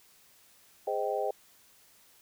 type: chord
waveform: sine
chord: Ab major seventh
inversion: none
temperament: just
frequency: 415.3 / 519.1 / 623 / 778.7 Hz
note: Ab4 / C5 / Eb5 / G5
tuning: 0 / -14 / +2 / -12 cents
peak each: -34 dBFS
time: 0.87-1.31 s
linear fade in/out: 5 ms
effects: white hiss -61 dBFS RMS until 2.21 s